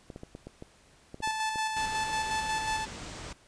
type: clicks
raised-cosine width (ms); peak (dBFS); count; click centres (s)
2; -28; 10; 0.102 / 0.161 / 0.234 / 0.351 / 0.47 / 0.624 / 1.144 / 1.204 / 1.275 / 1.558
type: tone with tremolo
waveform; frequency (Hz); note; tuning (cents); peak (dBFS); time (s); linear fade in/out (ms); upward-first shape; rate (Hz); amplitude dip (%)
sawtooth; 874; A5; -12; -24; 1.22-2.86; 20; square; 5.5; 35
type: low-pass noise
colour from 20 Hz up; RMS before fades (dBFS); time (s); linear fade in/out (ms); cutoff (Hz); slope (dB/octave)
pink; -42; 1.76-3.33; 5; 8700; 48
effects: pink hiss -60 dBFS RMS until 3.47 s + resampled to 22050 Hz